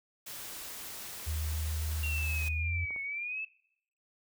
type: noise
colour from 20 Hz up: white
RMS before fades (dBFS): -43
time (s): 0.26-2.49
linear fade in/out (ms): 10
type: tone with pitch glide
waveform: sine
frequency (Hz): 77.78 to 84.82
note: D#2 to E2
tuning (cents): 0 to +50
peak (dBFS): -31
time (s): 1.26-2.86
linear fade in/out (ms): 20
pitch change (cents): +150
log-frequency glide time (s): 2.53-2.73
type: exponential two-way sweep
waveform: sine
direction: down then up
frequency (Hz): 2769 to 2200 to 2644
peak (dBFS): -34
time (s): 2.03-3.45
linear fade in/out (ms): 5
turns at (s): 3.02
type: clicks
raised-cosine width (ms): 1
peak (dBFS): -36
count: 2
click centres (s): 2.907 / 2.962
effects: noise-tail reverb RT60 0.7 s tail -21 dB re dry